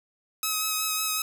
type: tone with vibrato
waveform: 5% pulse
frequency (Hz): 1276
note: D#6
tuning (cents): +43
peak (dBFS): -14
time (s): 0.43-1.22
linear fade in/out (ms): 2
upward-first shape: sine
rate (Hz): 5.4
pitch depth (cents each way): 17
effects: none